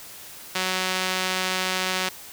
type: tone with band-pass filter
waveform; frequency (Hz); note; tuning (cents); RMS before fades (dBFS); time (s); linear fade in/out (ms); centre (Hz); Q
sawtooth; 185.8; F#3; +7; -26; 0.55-2.09; 5; 3500; 0.67
effects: white hiss -42 dBFS RMS until 2.32 s